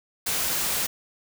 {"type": "noise", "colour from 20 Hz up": "white", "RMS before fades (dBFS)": -26, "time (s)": [0.26, 0.87], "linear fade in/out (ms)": 10, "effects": []}